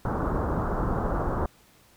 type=low-pass noise; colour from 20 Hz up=pink; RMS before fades=-27 dBFS; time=0.05-1.46 s; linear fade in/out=2 ms; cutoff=1400 Hz; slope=48 dB/octave; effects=pink hiss -58 dBFS RMS until 1.96 s